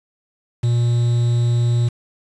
triangle tone with quantisation, 119.1 Hz, A#2, 38 cents sharp, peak -12 dBFS, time 0.63-1.89 s, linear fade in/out 10 ms, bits 6, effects resampled to 22050 Hz

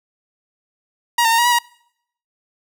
sawtooth tone with pitch steps, 949 / 909 / 920 / 954 / 971 / 951 Hz, A#5 / A#5 / A#5 / A#5 / B5 / A#5, +31 / -44 / -23 / +40 / -30 / +34 cents, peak -9 dBFS, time 1.18-1.588 s, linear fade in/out 5 ms, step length 68 ms, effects noise-tail reverb RT60 0.7 s tail -25 dB re dry

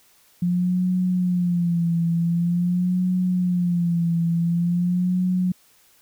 sine tone with vibrato, 175.2 Hz, F3, 6 cents sharp, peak -18 dBFS, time 0.42-5.52 s, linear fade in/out 5 ms, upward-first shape sine, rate 0.46 Hz, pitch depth 73 cents each way, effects white hiss -57 dBFS RMS until 6.01 s

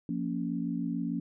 sine chord, Bb minor, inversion second, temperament just, 174.81 / 233.1 / 279.7 Hz, F3 / Bb3 / Db4, +2 / 0 / +16 cents, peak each -34 dBFS, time 0.09-1.2 s, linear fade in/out 2 ms, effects none

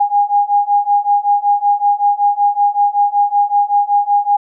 sine beating tone pair, 814 / 819.3 Hz, G#5 / G#5, -35 / -24 cents, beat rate 5.3 Hz, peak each -14 / -13 dBFS, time 0-4.37 s, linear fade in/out 10 ms, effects none

